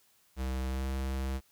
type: tone with pitch glide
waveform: square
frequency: 65.1 to 66.35 Hz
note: C2 to C2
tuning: -8 to +25 cents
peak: -32 dBFS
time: 0.36-1.41 s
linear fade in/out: 50 ms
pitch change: +33 cents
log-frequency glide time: 0.68-0.84 s
effects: white hiss -67 dBFS RMS until 1.51 s